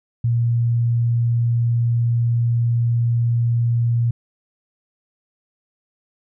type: tone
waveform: sine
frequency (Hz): 117.9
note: A#2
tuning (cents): +20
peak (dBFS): -15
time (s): 0.24-4.11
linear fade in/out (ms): 5
effects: none